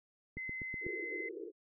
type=click train; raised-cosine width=3 ms; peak=-32 dBFS; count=5; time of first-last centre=0.37-0.866 s; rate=8.07 Hz
type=tone; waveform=sine; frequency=2052 Hz; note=C7; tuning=34 cents flat; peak=-39 dBFS; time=0.37-1.29 s; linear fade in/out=5 ms
type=band-pass noise; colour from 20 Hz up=white; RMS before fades=-44 dBFS; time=0.81-1.52 s; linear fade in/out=50 ms; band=320 to 470 Hz; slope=96 dB/octave
effects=none